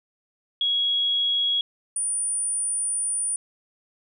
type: tone pair in turn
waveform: sine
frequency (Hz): 3322 / 9396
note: G#7 / D9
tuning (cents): 0 / 0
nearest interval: octave + tritone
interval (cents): 1800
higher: second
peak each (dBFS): -20 / -23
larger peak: first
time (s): 0.61-1.61 / 1.96-3.36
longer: second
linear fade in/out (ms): 2
effects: none

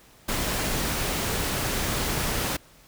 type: noise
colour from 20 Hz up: pink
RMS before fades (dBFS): -27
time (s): 0.28-2.57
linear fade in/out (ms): 10
effects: pink hiss -54 dBFS RMS until 2.87 s

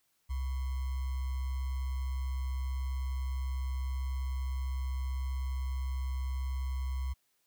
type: tone with sample-and-hold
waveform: sine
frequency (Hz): 65.41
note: C2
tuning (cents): 0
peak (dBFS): -31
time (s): 0.29-7.14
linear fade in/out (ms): 20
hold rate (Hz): 1050
effects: white hiss -75 dBFS RMS until 7.46 s

